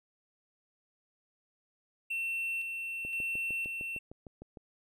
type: tone with tremolo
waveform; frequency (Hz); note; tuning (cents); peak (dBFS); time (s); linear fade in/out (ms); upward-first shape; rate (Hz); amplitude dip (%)
triangle; 2700; E7; +41; -30; 2.1-3.99; 10; square; 0.97; 35
type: click train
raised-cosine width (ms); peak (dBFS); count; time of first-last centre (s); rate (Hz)
2; -33; 11; 3.05-4.572; 6.57
effects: none